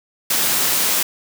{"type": "high-pass noise", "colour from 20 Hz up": "white", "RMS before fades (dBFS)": -18, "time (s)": [0.3, 1.03], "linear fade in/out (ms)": 5, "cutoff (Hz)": 120, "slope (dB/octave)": 24, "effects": []}